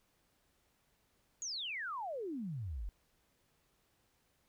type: exponential sweep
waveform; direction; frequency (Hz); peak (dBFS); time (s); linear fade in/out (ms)
sine; down; 6890 to 43.38; -38; 1.42-2.89; 0
effects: pink hiss -75 dBFS RMS until 4.48 s